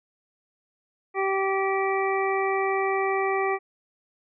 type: harmonic tone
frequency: 387.5 Hz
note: G4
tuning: 20 cents flat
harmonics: 1 / 2 / 3 / 5 / 6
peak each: -25 / -28 / -30 / -32 / -33 dBFS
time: 1.14-3.59 s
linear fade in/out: 50 ms
effects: none